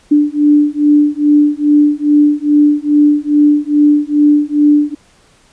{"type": "beating tone pair", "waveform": "sine", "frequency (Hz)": [293.7, 296.1], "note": ["D4", "D4"], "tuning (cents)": [0, 14], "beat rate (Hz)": 2.4, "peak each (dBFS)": -10, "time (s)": [0.11, 4.95], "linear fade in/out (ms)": 10, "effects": ["pink hiss -49 dBFS RMS until 5.52 s", "resampled to 22050 Hz"]}